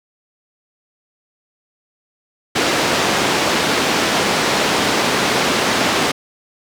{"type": "band-pass noise", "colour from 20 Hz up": "pink", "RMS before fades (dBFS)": -17, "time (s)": [2.55, 6.12], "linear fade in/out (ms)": 10, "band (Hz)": [230, 5600], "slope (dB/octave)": 12, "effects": []}